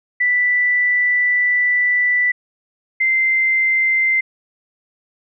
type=tone pair in turn; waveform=sine; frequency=1975.5 / 2081 Hz; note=B6 / C7; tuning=0 / -10 cents; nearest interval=minor second; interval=90 cents; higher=second; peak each=-13 dBFS; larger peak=neither; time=0.2-2.32 / 3-4.21 s; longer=first; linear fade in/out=10 ms; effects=none